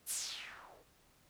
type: noise with low-pass filter sweep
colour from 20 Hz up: blue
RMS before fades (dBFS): -44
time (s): 0.06-0.85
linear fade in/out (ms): 50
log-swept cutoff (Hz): 12000 to 410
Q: 3
effects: pink hiss -68 dBFS RMS until 1.29 s